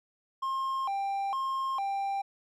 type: tone with vibrato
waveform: triangle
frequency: 918 Hz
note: A#5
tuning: 27 cents flat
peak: -27 dBFS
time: 0.42-2.22 s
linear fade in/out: 10 ms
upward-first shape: square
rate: 1.1 Hz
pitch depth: 260 cents each way
effects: none